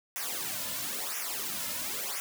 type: noise with flanger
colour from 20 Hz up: white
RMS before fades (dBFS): -35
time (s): 0.16-2.2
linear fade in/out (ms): 0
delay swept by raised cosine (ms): 0.23 to 2.63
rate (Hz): 0.98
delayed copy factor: -0.9
effects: none